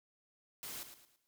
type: noise with echo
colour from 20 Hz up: white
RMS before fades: -45 dBFS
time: 0.63-0.83 s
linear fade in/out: 0 ms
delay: 110 ms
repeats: 4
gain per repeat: -9 dB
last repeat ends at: 1.27 s
effects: none